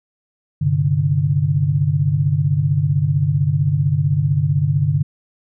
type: chord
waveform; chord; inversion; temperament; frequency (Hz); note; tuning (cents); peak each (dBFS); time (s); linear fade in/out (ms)
sine; G suspended fourth; none; equal with one note detuned; 98 / 131.19 / 146.83; G2 / C3 / D3; 0 / +5 / 0; -21 / -20 / -16; 0.61-5.03; 10
effects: none